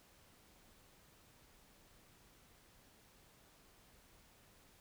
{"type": "silence", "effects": ["pink hiss -66 dBFS RMS until 4.8 s"]}